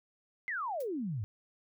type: exponential sweep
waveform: sine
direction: down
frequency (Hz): 2125 to 95.1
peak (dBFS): -33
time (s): 0.48-1.24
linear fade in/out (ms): 0
type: noise with exponential decay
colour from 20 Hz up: blue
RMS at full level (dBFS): -45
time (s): 0.8-0.89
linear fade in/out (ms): 5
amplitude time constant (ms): 18
effects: none